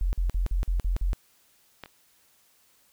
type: tone bursts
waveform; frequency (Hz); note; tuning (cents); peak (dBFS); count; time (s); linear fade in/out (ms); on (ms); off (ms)
sine; 44; F1; +14; -22; 7; 0.01-1.132; 0; 120; 47
type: clicks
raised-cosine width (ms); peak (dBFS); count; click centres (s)
0.3; -22 / -30; 2; 1.837 / 1.859
effects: white hiss -63 dBFS RMS until 2.92 s